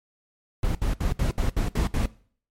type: noise bursts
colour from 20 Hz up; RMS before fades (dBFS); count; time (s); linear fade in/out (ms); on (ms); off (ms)
brown; -23; 8; 0.63-2.059; 2; 120; 67
effects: noise-tail reverb RT60 0.5 s tail -20 dB re dry + MP3 64 kbps